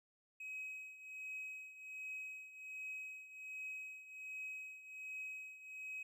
triangle tone with tremolo, 2541 Hz, D#7, 36 cents sharp, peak -40 dBFS, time 0.4-6.03 s, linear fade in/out 5 ms, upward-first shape triangle, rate 1.3 Hz, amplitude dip 80%, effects tanh soft clip ceiling -38 dBFS

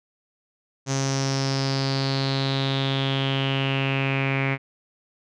sawtooth tone with low-pass filter sweep, 135.7 Hz, C#3, 36 cents flat, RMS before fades -24 dBFS, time 0.86-4.58 s, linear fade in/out 50 ms, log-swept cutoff 6300 to 2200 Hz, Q 6.4, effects none

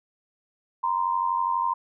sine tone pair together, 940.8 / 1033 Hz, A#5 / C6, +16 / -22 cents, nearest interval major second, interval 162 cents, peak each -25 dBFS, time 0.83-1.74 s, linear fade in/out 10 ms, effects none

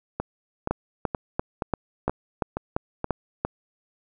two click trains, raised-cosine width 1 ms, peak -12 / -9 dBFS, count 7 / 9, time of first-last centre 0.2-3.044 / 0.71-3.45 s, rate 2.11 / 2.92 Hz, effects none

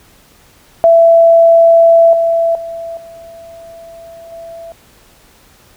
sine tone with level steps, 667 Hz, E5, 20 cents sharp, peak -3 / -9 / -21 / -31 / -27 dBFS, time 0.84-4.72 s, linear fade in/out 0 ms, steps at 2.13 / 2.55 / 2.97 / 4.32 s, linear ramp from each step 2 ms, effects pink hiss -46 dBFS RMS until 5.76 s

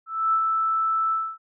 sine tone with ADSR envelope, 1318.5 Hz, E6, in tune, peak -17 dBFS, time 0.06-1.38 s, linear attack 270 ms, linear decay 72 ms, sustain -3 dB, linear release 260 ms, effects none

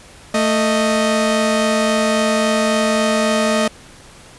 sawtooth tone pair together, 222 / 622.3 Hz, A3 / D#5, +16 / 0 cents, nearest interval octave + tritone, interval 1784 cents, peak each -13 dBFS, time 0.34-3.68 s, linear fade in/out 5 ms, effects pink hiss -42 dBFS RMS until 4.38 s + resampled to 24000 Hz

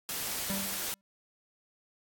white noise, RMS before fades -35 dBFS, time 0.09-0.94 s, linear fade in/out 0 ms
square tone with exponential decay, 196 Hz, G3, in tune, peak -32 dBFS, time 0.5-1.01 s, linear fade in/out 0 ms, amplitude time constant 110 ms
effects AAC 64 kbps

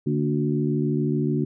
harmonic tone with a mistuned harmonic, 73.42 Hz, D2, in tune, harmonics 2 / 3 / 4 / 5, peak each -24 / -26 / -27 / -28 dBFS, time 0.06-1.45 s, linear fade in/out 10 ms, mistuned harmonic 3, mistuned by +51 cents, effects none

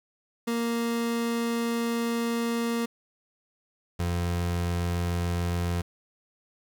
30% pulse tone pair in turn, 233.1 / 87.04 Hz, A#3 / F2, 0 / -5 cents, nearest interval octave + perfect fourth, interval 1705 cents, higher first, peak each -23 dBFS, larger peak neither, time 0.47-2.86 / 3.99-5.82 s, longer first, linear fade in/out 10 ms, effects 9-bit

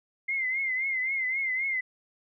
sine tone with vibrato, 2093 Hz, C7, in tune, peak -26 dBFS, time 0.28-1.81 s, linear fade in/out 10 ms, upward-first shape triangle, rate 3.8 Hz, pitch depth 86 cents each way, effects none

